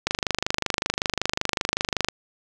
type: click train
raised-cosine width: 0.2 ms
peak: -4 dBFS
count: 52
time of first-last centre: 0.07-2.086 s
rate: 25.3 Hz
effects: none